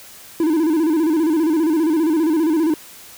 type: tone with vibrato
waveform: triangle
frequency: 318.4 Hz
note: D#4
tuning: 40 cents sharp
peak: -12 dBFS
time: 0.4-2.74 s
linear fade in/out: 2 ms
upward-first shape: square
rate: 15 Hz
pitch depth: 83 cents each way
effects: white hiss -41 dBFS RMS until 3.17 s